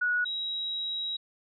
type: tone pair in turn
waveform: sine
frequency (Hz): 1463 / 3844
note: F#6 / B7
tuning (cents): -20 / -48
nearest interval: octave + perfect fourth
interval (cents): 1672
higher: second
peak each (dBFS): -24 / -30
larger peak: first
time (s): 0.01-0.25 / 0.25-1.17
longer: second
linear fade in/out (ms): 10
effects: none